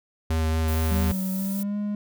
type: tone with vibrato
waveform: square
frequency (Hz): 79.9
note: D#2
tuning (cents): +47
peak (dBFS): -22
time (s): 0.3-1.12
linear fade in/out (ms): 5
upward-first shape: sine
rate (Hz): 4.4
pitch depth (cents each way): 12
type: noise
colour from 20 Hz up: violet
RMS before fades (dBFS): -36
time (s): 0.68-1.63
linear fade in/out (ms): 2
type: tone with pitch glide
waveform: triangle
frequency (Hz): 189.5 to 206.7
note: F#3 to G#3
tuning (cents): +42 to -8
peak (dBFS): -23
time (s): 0.91-1.95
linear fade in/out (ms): 2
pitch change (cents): +150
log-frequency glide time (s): 1.33-1.77
effects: none